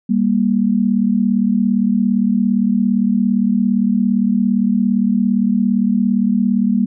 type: tone pair together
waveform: sine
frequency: 198.4 / 235.9 Hz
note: G3 / A#3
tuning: +21 / +21 cents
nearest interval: minor third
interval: 300 cents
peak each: -15 dBFS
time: 0.09-6.86 s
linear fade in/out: 10 ms
effects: none